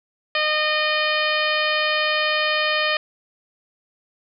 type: harmonic tone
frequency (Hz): 612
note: D#5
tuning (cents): -29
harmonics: 1 / 2 / 3 / 4 / 5 / 6 / 7 / 8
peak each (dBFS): -25 / -26 / -24 / -25 / -26 / -33 / -31 / -34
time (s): 0.35-2.97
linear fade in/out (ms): 2
effects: none